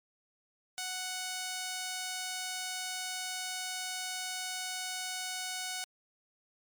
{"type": "tone", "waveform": "5% pulse", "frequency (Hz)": 740, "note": "F#5", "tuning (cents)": 0, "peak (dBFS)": -24, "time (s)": [0.78, 5.84], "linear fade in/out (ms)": 0, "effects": ["MP3 96 kbps"]}